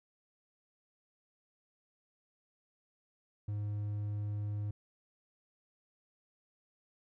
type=tone; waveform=triangle; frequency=103.83 Hz; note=G#2; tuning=in tune; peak=-32 dBFS; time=3.48-4.71 s; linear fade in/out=5 ms; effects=none